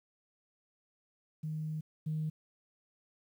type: tone pair in turn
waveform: sine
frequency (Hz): 155.56 / 155.56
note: D#3 / D#3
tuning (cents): 0 / 0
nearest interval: unison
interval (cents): 0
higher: neither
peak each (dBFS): -34 / -31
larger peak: second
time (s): 1.43-1.81 / 2.06-2.3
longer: first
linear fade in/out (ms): 10
effects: tanh soft clip ceiling -27 dBFS + 11-bit